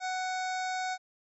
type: harmonic tone with a mistuned harmonic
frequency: 743 Hz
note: F#5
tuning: 7 cents sharp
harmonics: 1 / 2 / 3 / 5 / 6 / 7 / 8 / 9 / 10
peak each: -32 / -38 / -42 / -46 / -48 / -49 / -50 / -51 / -52 dBFS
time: 0-0.98 s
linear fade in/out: 50 ms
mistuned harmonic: 6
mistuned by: -29 cents
effects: none